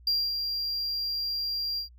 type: tone with ADSR envelope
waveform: triangle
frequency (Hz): 4762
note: D8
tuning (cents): +23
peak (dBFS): -21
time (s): 0.07-1.89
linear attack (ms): 4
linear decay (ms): 240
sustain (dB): -6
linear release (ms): 110
effects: added 60 Hz sine -50 dBFS peak until 1.98 s